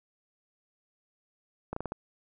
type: slowing click train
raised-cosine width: 1 ms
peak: -20 dBFS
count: 5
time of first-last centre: 1.73-1.921 s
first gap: 34 ms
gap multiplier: 1.23
effects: none